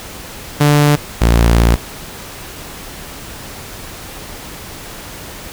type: tone pair in turn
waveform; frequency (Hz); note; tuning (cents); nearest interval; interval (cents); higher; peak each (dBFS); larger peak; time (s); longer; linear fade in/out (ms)
sawtooth; 146.83 / 57.52; D3 / A#1; 0 / -22; octave + major third; 1622; first; -4; neither; 0.6-0.96 / 1.21-1.76; second; 10
effects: pink hiss -31 dBFS RMS until 5.52 s